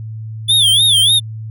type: tone with vibrato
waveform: square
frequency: 3419 Hz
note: G#7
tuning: 50 cents sharp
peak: -9 dBFS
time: 0.48-1.2 s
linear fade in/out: 20 ms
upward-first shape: sine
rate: 3.4 Hz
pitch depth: 160 cents each way
effects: added 110 Hz sine -24 dBFS peak until 1.5 s